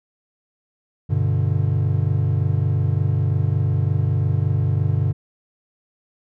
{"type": "chord", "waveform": "triangle", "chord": "G major", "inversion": "none", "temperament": "equal", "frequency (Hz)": [98, 123.47, 146.83], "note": ["G2", "B2", "D3"], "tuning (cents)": [0, 0, 0], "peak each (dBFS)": [-18, -20, -20], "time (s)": [1.09, 5.13], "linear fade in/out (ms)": 20, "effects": []}